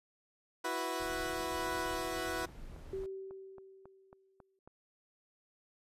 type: chord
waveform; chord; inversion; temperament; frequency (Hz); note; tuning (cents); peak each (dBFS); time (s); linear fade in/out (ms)
15% pulse; E suspended second; none; equal; 329.6 / 370 / 493.9; E4 / F#4 / B4; 0 / 0 / 0; -33; 0.64-2.46; 10
type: noise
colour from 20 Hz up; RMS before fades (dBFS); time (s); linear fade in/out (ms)
brown; -49; 1-3.06; 0
type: click train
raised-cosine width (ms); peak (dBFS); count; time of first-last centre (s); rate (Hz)
1; -40; 12; 1.67-4.675; 3.66
type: tone with exponential decay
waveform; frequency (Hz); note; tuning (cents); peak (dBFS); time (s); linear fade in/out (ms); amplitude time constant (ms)
sine; 384.7; G4; -33; -35; 2.93-4.59; 2; 360
effects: resampled to 32000 Hz